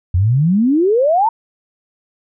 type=exponential sweep; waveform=sine; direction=up; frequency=83.9 to 932.3 Hz; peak=-10 dBFS; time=0.14-1.29 s; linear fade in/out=5 ms; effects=none